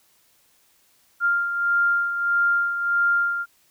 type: beating tone pair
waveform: sine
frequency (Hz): 1396.9 / 1398.5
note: F6 / F6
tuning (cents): 0 / +2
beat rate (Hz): 1.6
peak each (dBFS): -19 / -27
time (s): 1.2-3.46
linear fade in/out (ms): 50
effects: white hiss -61 dBFS RMS until 3.7 s